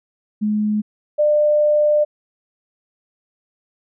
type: tone pair in turn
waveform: sine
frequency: 211.4 / 597.9 Hz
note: G#3 / D5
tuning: +31 / +31 cents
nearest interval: octave + tritone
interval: 1800 cents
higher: second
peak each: -16 / -12 dBFS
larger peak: second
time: 0.41-0.82 / 1.18-2.05 s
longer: second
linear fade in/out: 20 ms
effects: none